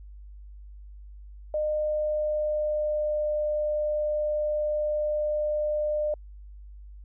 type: tone with pitch glide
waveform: sine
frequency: 608 to 601.7 Hz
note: D#5 to D5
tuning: -40 to +42 cents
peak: -24 dBFS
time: 1.54-6.14 s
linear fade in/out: 2 ms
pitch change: -18 cents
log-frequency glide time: 1.75-3.33 s
effects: added 50 Hz sine -42 dBFS peak until 7.04 s